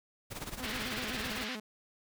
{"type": "noise with tremolo", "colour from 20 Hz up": "pink", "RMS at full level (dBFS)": -39, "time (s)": [0.3, 1.46], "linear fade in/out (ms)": 20, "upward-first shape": "sine", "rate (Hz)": 18, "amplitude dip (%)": 75}
{"type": "tone with vibrato", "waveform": "sawtooth", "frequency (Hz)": 233.1, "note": "A#3", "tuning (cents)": 0, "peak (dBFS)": -36, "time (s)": [0.6, 1.6], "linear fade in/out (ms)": 5, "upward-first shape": "square", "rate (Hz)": 7.9, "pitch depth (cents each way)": 150}
{"type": "band-pass noise", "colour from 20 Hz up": "pink", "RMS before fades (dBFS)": -40, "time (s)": [0.62, 1.57], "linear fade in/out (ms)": 20, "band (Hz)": [1400, 4500], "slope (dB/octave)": 24}
{"effects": []}